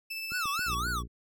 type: tone with tremolo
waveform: 30% pulse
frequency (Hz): 2637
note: E7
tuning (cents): 0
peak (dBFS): -31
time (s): 0.1-0.75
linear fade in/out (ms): 10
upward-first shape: sine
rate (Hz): 16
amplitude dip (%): 25
type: tone with vibrato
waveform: square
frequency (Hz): 1292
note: E6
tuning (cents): -35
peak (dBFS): -31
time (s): 0.3-1.03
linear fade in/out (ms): 50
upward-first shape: sine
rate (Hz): 3.8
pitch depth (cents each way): 250
type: click train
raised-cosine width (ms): 3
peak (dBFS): -31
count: 6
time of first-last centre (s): 0.32-1.002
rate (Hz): 7.33
type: harmonic tone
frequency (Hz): 59.6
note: A#1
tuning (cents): +39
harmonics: 1 / 2 / 3 / 4 / 5 / 6 / 7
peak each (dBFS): -35 / -41 / -45 / -47 / -49 / -51 / -52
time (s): 0.65-1.08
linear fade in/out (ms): 50
effects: none